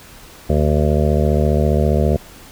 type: harmonic tone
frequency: 74.9 Hz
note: D2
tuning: 35 cents sharp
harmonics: 1 / 2 / 3 / 5 / 6 / 7 / 8 / 9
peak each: -16 / -19 / -21 / -23 / -24 / -24 / -25 / -26 dBFS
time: 0.49-2.17 s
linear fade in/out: 10 ms
effects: pink hiss -41 dBFS RMS until 2.51 s